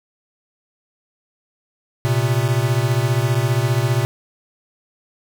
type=beating tone pair; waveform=square; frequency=116.54 / 131.54 Hz; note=A#2 / C3; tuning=0 / +10 cents; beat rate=15 Hz; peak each=-19 / -20 dBFS; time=2.05-4.05 s; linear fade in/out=0 ms; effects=none